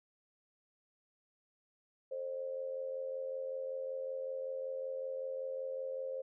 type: tone with amplitude modulation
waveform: sine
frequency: 528 Hz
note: C5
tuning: 16 cents sharp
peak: -34 dBFS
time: 2.11-6.22 s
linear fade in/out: 10 ms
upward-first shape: sine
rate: 85.3 Hz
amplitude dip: 65%
effects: none